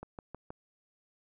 click train, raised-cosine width 1 ms, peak -28 dBFS, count 4, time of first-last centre 0.03-0.505 s, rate 6.32 Hz, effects none

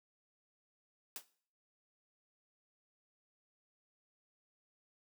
white noise with exponential decay, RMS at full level -39 dBFS, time 1.16-1.25 s, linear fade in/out 1 ms, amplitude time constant 19 ms, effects noise-tail reverb RT60 0.5 s tail -18 dB re dry + high-pass 200 Hz 12 dB/octave

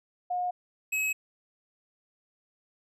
sine / square tone pair in turn, 719 / 2562 Hz, F#5 / E7, -50 / -50 cents, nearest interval octave + minor seventh, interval 2200 cents, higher second, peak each -27 dBFS, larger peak neither, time 0.3-0.51 / 0.92-1.13 s, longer neither, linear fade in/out 10 ms, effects resampled to 32000 Hz

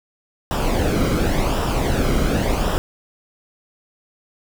brown noise with flanger, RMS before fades -19 dBFS, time 0.51-2.78 s, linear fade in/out 0 ms, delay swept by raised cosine 0.46 to 1.15 ms, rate 0.91 Hz, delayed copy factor -0.6, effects none

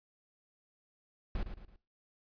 brown noise with echo, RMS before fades -34 dBFS, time 1.35-1.43 s, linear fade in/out 2 ms, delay 110 ms, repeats 3, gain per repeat -8 dB, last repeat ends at 1.76 s, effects noise-tail reverb RT60 0.3 s tail -18 dB re dry + resampled to 11025 Hz

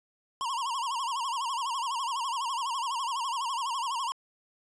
square tone with vibrato, 1008 Hz, B5, 35 cents sharp, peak -30 dBFS, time 0.41-4.12 s, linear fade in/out 0 ms, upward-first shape sine, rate 12 Hz, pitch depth 170 cents each way, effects resampled to 22050 Hz

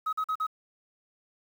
sine tone bursts, 1272 Hz, D#6, 38 cents sharp, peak -24 dBFS, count 4, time 0.06-0.468 s, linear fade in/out 10 ms, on 69 ms, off 44 ms, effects tanh soft clip ceiling -25 dBFS + 9-bit

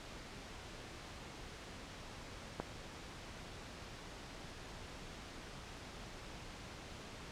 click, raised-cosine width 1 ms, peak -23 dBFS, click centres 2.6 s, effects pink hiss -50 dBFS RMS until 7.31 s + low-pass 6000 Hz 12 dB/octave

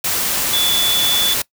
sine tone in noise, 3457 Hz, A7, 31 cents flat, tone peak -15 dBFS, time 0.53-1.34 s, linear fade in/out 5 ms, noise white, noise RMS -19 dBFS, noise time 0.04-1.42 s, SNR +1 dB, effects noise-tail reverb RT60 0.1 s tail -21 dB re dry

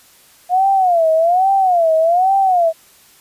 sine tone with vibrato, 707 Hz, F5, 21 cents sharp, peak -10 dBFS, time 0.49-2.73 s, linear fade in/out 50 ms, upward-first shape sine, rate 1.2 Hz, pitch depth 180 cents each way, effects white hiss -48 dBFS RMS until 3.2 s + resampled to 32000 Hz

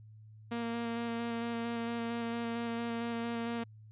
sawtooth tone with vibrato, 233.1 Hz, A#3, in tune, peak -30 dBFS, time 0.51-3.64 s, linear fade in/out 10 ms, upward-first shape square, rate 4.4 Hz, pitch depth 11 cents each way, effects added 108 Hz sine -51 dBFS peak until 3.91 s + resampled to 8000 Hz

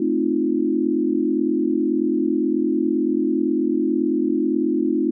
sine chord, F dominant seventh, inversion first, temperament equal, 220 / 261.6 / 311.1 / 349.2 Hz, A3 / C4 / Eb4 / F4, 0 / 0 / 0 / 0 cents, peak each -26 / -23 / -21 / -23 dBFS, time 0-5.11 s, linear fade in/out 5 ms, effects none

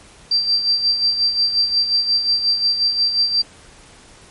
sine tone with tremolo, 4699 Hz, D8, in tune, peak -12 dBFS, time 0.31-3.42 s, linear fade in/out 5 ms, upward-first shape sine, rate 5.6 Hz, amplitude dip 60%, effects pink hiss -45 dBFS RMS until 4.3 s + MP3 48 kbps

